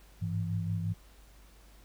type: tone cluster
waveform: sine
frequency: 101.6 / 107.4 / 166.5 Hz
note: G#2 / A2 / E3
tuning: -38 / -41 / +18 cents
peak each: -32 / -40 / -34 dBFS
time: 0.21-0.94 s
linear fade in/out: 20 ms
effects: added 50 Hz sine -55 dBFS peak until 1.84 s + pink hiss -61 dBFS RMS until 1.84 s